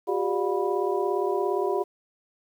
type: tone cluster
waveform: sine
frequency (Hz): 363.7 / 401 / 591 / 711 / 982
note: F#4 / G4 / D5 / F5 / B5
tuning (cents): -30 / +39 / +11 / +31 / -10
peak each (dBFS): -28 / -26 / -34 / -32 / -32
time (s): 0.07-1.84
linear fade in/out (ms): 20
effects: 9-bit